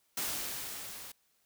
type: noise with level ramp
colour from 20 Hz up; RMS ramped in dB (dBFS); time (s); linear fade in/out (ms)
white; -34 to -47; 0.17-1.12; 5
effects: white hiss -73 dBFS RMS until 1.45 s